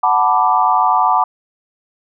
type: chord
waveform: sine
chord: B minor seventh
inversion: second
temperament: equal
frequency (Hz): 740 / 880 / 987.8 / 1174.7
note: F#5 / A5 / B5 / D6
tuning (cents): 0 / 0 / 0 / 0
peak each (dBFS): -16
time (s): 0.03-1.24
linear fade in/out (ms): 5
effects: none